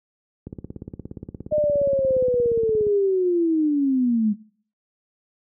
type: click train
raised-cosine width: 3 ms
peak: -20 dBFS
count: 42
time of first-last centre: 0.47-2.868 s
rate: 17.1 Hz
type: linear sweep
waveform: sine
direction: down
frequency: 611 to 205.5 Hz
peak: -17 dBFS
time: 1.51-4.34 s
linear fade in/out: 20 ms
effects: noise-tail reverb RT60 0.5 s tail -20 dB re dry + high-pass 60 Hz 12 dB/octave